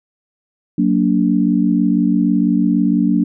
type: chord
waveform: sine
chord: Gb augmented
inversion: none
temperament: just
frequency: 185 / 231.2 / 289.1 Hz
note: Gb3 / Bb3 / D4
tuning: 0 / -14 / -27 cents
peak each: -16 dBFS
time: 0.78-3.24 s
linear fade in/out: 5 ms
effects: none